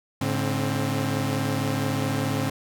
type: tone cluster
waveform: sawtooth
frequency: 106.7 / 144.2 / 263.9 Hz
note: G#2 / D3 / C4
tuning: +47 / -31 / +15 cents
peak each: -24 dBFS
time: 0.21-2.5 s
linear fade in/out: 5 ms
effects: none